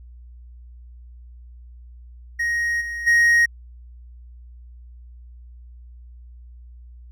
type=tone with level steps; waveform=triangle; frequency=1877 Hz; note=A#6; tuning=11 cents sharp; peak=-18 / -25 / -11 dBFS; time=2.39-3.46 s; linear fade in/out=10 ms; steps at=2.8 / 3.06 s; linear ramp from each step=20 ms; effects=added 60 Hz sine -40 dBFS peak until 7.11 s